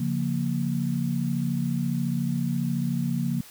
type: chord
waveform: sine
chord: Bb minor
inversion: first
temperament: equal with one note detuned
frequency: 140.28 / 174.61 / 233.1 Hz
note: Db3 / F3 / Bb3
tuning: +21 / 0 / 0 cents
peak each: -28 dBFS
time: 0-3.41 s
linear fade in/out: 5 ms
effects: white hiss -48 dBFS RMS until 3.5 s